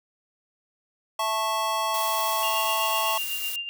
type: chord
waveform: square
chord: A major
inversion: second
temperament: just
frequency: 660 / 880 / 1100 Hz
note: E5 / A5 / C#6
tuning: +2 / 0 / -14 cents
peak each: -32 / -29 / -28 dBFS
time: 1.19-3.18 s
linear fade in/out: 5 ms
type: noise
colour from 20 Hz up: blue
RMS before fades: -33 dBFS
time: 1.94-3.56 s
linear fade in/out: 2 ms
type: tone with tremolo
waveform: sine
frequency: 2794 Hz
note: F7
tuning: in tune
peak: -27 dBFS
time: 2.43-3.69 s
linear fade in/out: 0 ms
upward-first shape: sine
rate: 8 Hz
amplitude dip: 60%
effects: none